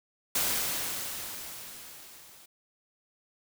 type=noise with level ramp; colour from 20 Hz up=white; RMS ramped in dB=-27 to -54 dBFS; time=0.35-2.46 s; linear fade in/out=5 ms; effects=none